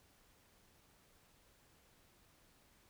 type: silence
effects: pink hiss -69 dBFS RMS until 2.89 s